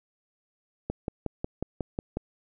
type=click train; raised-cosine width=2 ms; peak=-16 dBFS; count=8; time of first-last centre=0.9-2.17 s; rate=5.51 Hz; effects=none